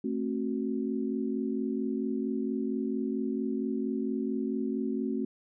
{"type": "chord", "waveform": "sine", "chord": "F# diminished", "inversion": "first", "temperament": "just", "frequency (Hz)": [222, 266.4, 370], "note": ["A3", "C4", "F#4"], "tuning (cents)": [16, 31, 0], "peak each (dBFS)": [-32, -32, -35], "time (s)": [0.04, 5.25], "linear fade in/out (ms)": 5, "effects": []}